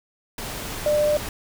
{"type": "tone in noise", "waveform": "sine", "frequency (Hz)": 597, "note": "D5", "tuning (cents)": 28, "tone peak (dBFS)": -17, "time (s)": [0.86, 1.17], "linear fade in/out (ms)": 2, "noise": "pink", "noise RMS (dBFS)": -32, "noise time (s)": [0.38, 1.29], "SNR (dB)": 12, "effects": []}